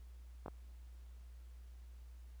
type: clicks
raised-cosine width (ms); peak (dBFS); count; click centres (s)
1; -30; 2; 0.461 / 0.482
effects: added 60 Hz sine -51 dBFS peak until 2.4 s + pink hiss -72 dBFS RMS until 2.4 s